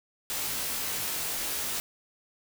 white noise with comb filter, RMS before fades -32 dBFS, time 0.3-1.8 s, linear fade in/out 0 ms, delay 20 ms, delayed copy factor -1, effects none

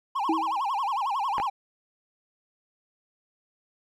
triangle tone with vibrato, 935 Hz, A#5, 5 cents sharp, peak -23 dBFS, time 0.15-1.5 s, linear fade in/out 10 ms, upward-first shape sine, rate 11 Hz, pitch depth 300 cents each way
sine tone with exponential decay, 323.1 Hz, E4, 35 cents flat, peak -20 dBFS, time 0.29-0.6 s, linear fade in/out 5 ms, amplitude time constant 67 ms
clicks, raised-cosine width 0.5 ms, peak -16 dBFS, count 2, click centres 1.382 / 1.4 s
effects none

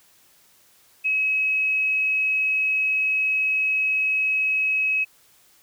sine tone, 2559 Hz, D#7, 48 cents sharp, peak -19 dBFS, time 1.04-5.05 s, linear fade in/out 20 ms, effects white hiss -57 dBFS RMS until 5.62 s

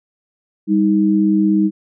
sine tone pair together, 198.4 / 314.9 Hz, G3 / D#4, +21 / +21 cents, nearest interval minor sixth, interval 800 cents, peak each -14 dBFS, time 0.67-1.71 s, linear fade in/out 50 ms, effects none

